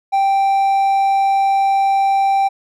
triangle tone, 784 Hz, G5, in tune, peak -10 dBFS, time 0.12-2.49 s, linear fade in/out 20 ms, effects none

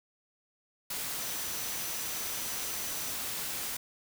sine tone in noise, 5960 Hz, F#8, 12 cents sharp, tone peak -44 dBFS, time 1.2-3.12 s, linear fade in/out 5 ms, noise white, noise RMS -36 dBFS, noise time 0.9-3.77 s, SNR -11 dB, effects none

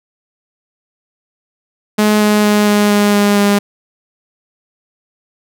sawtooth tone with pitch steps, 211.5 / 210 / 208.6 / 207.1 / 205.7 / 204.3 / 202.9 Hz, G#3 / G#3 / G#3 / G#3 / G#3 / G#3 / G#3, +32 / +19 / +8 / -5 / -16 / -28 / -40 cents, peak -5 dBFS, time 1.98-3.59 s, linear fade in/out 10 ms, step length 230 ms, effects none

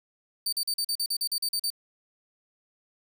sawtooth tone bursts, 4600 Hz, D8, 37 cents flat, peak -23 dBFS, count 12, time 0.46-1.703 s, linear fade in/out 5 ms, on 66 ms, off 41 ms, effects 9-bit

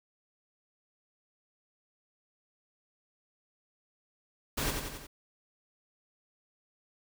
pink noise with echo, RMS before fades -32 dBFS, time 4.57-4.71 s, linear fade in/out 10 ms, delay 90 ms, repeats 4, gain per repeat -4 dB, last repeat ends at 5.07 s, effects none

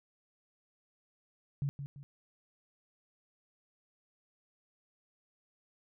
sine tone with echo, 140.6 Hz, C#3, 25 cents sharp, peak -30 dBFS, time 1.62-1.69 s, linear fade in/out 0 ms, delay 170 ms, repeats 2, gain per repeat -8 dB, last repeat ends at 2.03 s, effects none

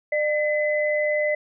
sine tone pair together, 601.1 / 2022 Hz, D5 / B6, +40 / +40 cents, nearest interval octave + major sixth, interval 2100 cents, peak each -21 / -25 dBFS, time 0.12-1.35 s, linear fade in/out 5 ms, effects none

